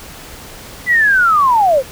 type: linear sweep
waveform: sine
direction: down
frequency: 2007 to 490.5 Hz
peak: -8 dBFS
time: 0.86-1.83 s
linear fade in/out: 50 ms
effects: pink hiss -34 dBFS RMS until 1.91 s